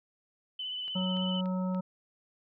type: tone with vibrato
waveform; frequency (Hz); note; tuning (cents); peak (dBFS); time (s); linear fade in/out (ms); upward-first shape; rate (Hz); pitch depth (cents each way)
sine; 3007; F#7; +27; -34; 0.59-1.41; 5; sine; 16; 27
type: click train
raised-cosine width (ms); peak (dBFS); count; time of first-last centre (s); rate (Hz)
0.3; -35; 4; 0.88-1.747; 3.46
type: harmonic tone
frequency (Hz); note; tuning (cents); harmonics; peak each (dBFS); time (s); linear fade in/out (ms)
185; F#3; 0; 1 / 3 / 5 / 7; -29 / -39 / -43 / -46; 0.95-1.81; 10
effects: none